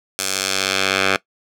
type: tone with band-pass filter sweep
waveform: 10% pulse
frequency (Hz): 96.1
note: G2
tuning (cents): -34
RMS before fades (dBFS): -20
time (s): 0.19-1.16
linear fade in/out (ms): 0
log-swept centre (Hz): 7900 to 2100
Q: 0.87
effects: noise-tail reverb RT60 0.1 s tail -19 dB re dry